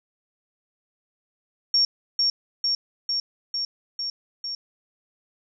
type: tone with echo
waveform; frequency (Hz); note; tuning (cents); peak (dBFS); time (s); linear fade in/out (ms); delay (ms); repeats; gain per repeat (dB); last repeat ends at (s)
sine; 5520; F8; -21; -16; 1.74-1.85; 2; 450; 6; -2; 4.55
effects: none